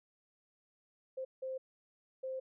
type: tone bursts at uneven times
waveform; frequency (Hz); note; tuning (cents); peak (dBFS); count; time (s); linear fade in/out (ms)
sine; 523.3; C5; 0; -37; 3; 1.17-1.25 / 1.42-1.58 / 2.23-2.4; 10
effects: none